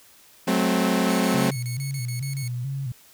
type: chord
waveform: sawtooth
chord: F# diminished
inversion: none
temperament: equal with one note detuned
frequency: 185 / 216.5 / 261.6 Hz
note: F#3 / A3 / C4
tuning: 0 / -28 / 0 cents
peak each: -20 dBFS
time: 0.47-1.51 s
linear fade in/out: 10 ms
type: tone bursts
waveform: 10% pulse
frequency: 2200 Hz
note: C#7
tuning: 14 cents flat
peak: -26 dBFS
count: 10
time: 1.09-2.478 s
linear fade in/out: 0 ms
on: 110 ms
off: 32 ms
type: tone with vibrato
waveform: sine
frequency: 129.6 Hz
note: C3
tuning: 16 cents flat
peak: -26 dBFS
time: 1.34-2.92 s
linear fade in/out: 5 ms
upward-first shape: square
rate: 2.3 Hz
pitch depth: 97 cents each way
effects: white hiss -53 dBFS RMS until 3.13 s